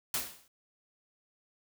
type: noise with exponential decay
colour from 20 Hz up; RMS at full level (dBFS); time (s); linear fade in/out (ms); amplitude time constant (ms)
white; -29; 0.14-0.48; 2; 73
effects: none